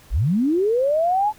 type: linear sweep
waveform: sine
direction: up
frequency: 32.49 to 872 Hz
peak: -16 dBFS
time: 0.1-1.33 s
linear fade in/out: 50 ms
effects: pink hiss -50 dBFS RMS until 1.38 s